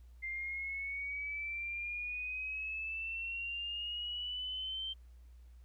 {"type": "exponential sweep", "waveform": "sine", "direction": "up", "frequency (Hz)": [2093, 3136], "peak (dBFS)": -37, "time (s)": [0.22, 4.94], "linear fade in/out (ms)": 20, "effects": ["added 60 Hz sine -53 dBFS peak until 5.64 s", "pink hiss -75 dBFS RMS until 5.64 s"]}